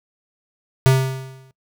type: tone with exponential decay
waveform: square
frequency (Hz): 132.1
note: C3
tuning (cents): +17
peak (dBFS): -9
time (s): 0.86-1.51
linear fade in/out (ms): 0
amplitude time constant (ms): 140
effects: noise-tail reverb RT60 0.1 s tail -21 dB re dry